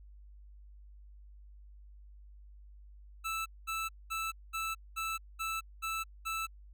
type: tone bursts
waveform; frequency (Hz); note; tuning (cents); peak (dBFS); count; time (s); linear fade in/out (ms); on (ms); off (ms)
25% pulse; 1318.5; E6; 0; -30; 8; 3.24-6.47; 20; 220; 210
effects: added 50 Hz sine -51 dBFS peak until 6.73 s